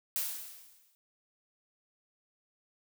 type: noise with exponential decay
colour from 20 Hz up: blue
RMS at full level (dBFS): -31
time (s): 0.16-0.95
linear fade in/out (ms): 0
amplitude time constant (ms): 170
effects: none